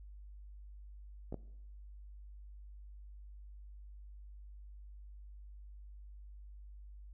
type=clicks; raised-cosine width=2 ms; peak=-29 / -27 dBFS; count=2; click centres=1.325 / 1.343 s; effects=noise-tail reverb RT60 0.8 s tail -19 dB re dry + added 50 Hz sine -49 dBFS peak until 7.13 s